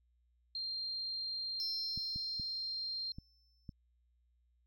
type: tone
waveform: sine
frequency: 4186 Hz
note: C8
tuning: in tune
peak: -37 dBFS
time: 0.55-3.12 s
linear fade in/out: 2 ms
type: tone with exponential decay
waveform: triangle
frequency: 5310 Hz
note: E8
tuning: 12 cents sharp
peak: -36 dBFS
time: 1.6-3.72 s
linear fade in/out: 0 ms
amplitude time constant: 460 ms
type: clicks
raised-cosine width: 5 ms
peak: -33 dBFS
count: 5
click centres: 1.976 / 2.16 / 2.398 / 3.185 / 3.692 s
effects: added 60 Hz sine -70 dBFS peak until 4.66 s